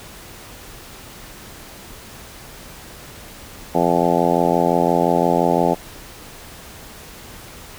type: harmonic tone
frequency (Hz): 85.8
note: F2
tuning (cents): -30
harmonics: 2 / 3 / 4 / 5 / 6 / 7 / 8 / 9 / 10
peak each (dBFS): -23 / -23 / -23 / -23 / -23 / -23 / -23 / -23 / -23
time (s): 3.74-5.75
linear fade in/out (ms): 20
effects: pink hiss -39 dBFS RMS until 7.78 s